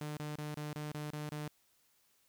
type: tone bursts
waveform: sawtooth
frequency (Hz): 150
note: D3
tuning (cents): +37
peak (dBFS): -35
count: 8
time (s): 0.01-1.479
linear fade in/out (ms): 2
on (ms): 160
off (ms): 27
effects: white hiss -72 dBFS RMS until 2.28 s